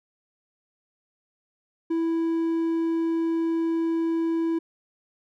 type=tone; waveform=triangle; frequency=329.6 Hz; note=E4; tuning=in tune; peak=-20 dBFS; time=1.9-4.59 s; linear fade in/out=10 ms; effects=none